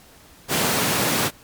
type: high-pass noise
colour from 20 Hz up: pink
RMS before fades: -21 dBFS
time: 0.48-1.31 s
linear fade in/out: 50 ms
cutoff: 120 Hz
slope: 24 dB/octave
effects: pink hiss -49 dBFS RMS until 1.43 s + MP3 96 kbps